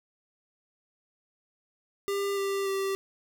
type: tone with pitch steps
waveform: square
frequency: 399 / 394.2 / 389.4 Hz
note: G4 / G4 / G4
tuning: +31 / +10 / -12 cents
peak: -28 dBFS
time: 2.08-2.95 s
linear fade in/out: 0 ms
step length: 290 ms
effects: none